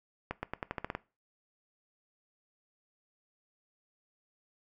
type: accelerating click train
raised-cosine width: 0.5 ms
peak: -19 dBFS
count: 9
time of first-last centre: 0.31-0.95 s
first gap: 120 ms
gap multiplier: 0.88
effects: noise-tail reverb RT60 0.3 s tail -19 dB re dry